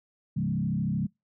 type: tone with frequency modulation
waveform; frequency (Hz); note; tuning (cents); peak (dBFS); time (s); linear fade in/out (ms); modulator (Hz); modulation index
sine; 172.4; F3; -22; -25; 0.36-1.07; 10; 33.1; 1.5
effects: noise-tail reverb RT60 0.2 s tail -26 dB re dry